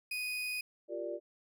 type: tone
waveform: 35% pulse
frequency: 2489 Hz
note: D#7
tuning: in tune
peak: -33 dBFS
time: 0.11-0.61 s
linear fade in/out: 5 ms
type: chord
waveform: sine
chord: G minor seventh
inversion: third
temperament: equal with one note detuned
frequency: 349.2 / 392 / 464.8 / 587.3 Hz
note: F4 / G4 / Bb4 / D5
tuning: 0 / 0 / -5 / 0 cents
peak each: -41 / -44 / -44 / -39 dBFS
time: 0.88-1.2 s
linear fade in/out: 50 ms
effects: none